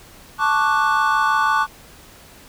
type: chord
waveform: triangle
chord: D major seventh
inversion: second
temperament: equal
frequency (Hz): 880 / 1108.7 / 1174.7 / 1480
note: A5 / C#6 / D6 / F#6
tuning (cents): 0 / 0 / 0 / 0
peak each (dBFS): -19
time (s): 0.38-1.67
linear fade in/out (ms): 50
effects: pink hiss -45 dBFS RMS until 2.48 s